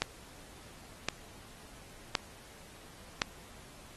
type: click train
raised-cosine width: 0.2 ms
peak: -10 dBFS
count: 4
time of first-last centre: 0.02-3.218 s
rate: 0.938 Hz
effects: pink hiss -54 dBFS RMS until 3.96 s + AAC 32 kbps